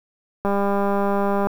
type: click train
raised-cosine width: 1 ms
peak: -9 dBFS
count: 205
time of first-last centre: 0.45-1.47 s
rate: 200 Hz
effects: 7-bit